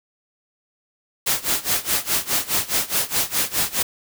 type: noise with tremolo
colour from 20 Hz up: white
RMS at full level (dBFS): -19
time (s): 1.26-3.83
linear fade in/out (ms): 10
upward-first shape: sine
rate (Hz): 4.8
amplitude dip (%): 90
effects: none